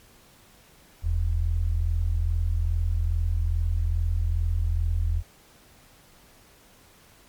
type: tone pair together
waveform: sine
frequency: 40.01 / 82.41 Hz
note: D#1 / E2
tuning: +49 / 0 cents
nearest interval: octave + minor second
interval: 1251 cents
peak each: -24 dBFS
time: 1.02-5.23 s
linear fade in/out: 50 ms
effects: pink hiss -55 dBFS RMS until 7.28 s + MP3 96 kbps